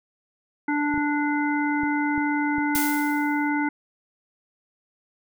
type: harmonic tone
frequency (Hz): 293.6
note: D4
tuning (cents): 0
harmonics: 1 / 3 / 5 / 7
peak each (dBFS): -23 / -28 / -30 / -31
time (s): 0.68-3.69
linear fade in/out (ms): 5
type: clicks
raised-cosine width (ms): 3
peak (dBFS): -23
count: 6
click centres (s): 0.941 / 0.978 / 1.834 / 2.179 / 2.583 / 2.757
type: noise with exponential decay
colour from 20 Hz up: blue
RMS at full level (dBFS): -24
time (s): 2.75-3.49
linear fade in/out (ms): 0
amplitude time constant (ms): 160
effects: none